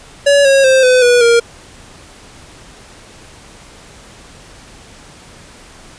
square tone with pitch steps, 567 / 545.8 / 525.4 / 505.7 / 486.8 / 468.6 Hz, C#5 / C#5 / C5 / B4 / B4 / A#4, +39 / -27 / +7 / +41 / -25 / +9 cents, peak -7 dBFS, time 0.26-1.4 s, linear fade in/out 10 ms, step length 190 ms, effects pink hiss -39 dBFS RMS until 5.98 s + resampled to 22050 Hz

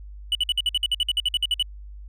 triangle tone bursts, 2960 Hz, F#7, in tune, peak -17 dBFS, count 16, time 0.32-1.626 s, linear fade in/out 2 ms, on 31 ms, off 54 ms, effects added 50 Hz sine -37 dBFS peak until 2.08 s

